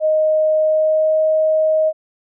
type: tone with pitch glide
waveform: sine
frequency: 622.3 to 627.4 Hz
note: D#5 to D#5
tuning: 0 to +14 cents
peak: -12 dBFS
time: 0-1.93 s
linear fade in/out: 50 ms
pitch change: +14 cents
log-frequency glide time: 0.58-1.22 s
effects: none